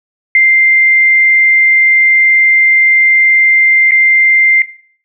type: tone with dropouts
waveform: sine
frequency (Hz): 2093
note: C7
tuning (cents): 0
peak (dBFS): -4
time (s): 0.35-4.62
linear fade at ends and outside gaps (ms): 2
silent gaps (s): 3.91-3.918
effects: noise-tail reverb RT60 0.5 s tail -17 dB re dry